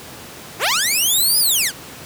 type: linear two-way sweep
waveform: 10% pulse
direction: up then down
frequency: 299.8 to 5070 to 1353 Hz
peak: -7 dBFS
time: 0.59-1.72 s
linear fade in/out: 50 ms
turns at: 1.39 s
effects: pink hiss -36 dBFS RMS until 2.05 s + high-pass 100 Hz 12 dB/octave